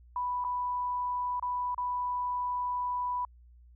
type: tone with dropouts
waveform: sine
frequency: 988 Hz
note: B5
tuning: in tune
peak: -29 dBFS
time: 0.16-3.25 s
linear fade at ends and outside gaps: 2 ms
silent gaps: 0.441-0.447 / 1.397-1.425 / 1.746-1.779 s
effects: added 60 Hz sine -53 dBFS peak until 3.75 s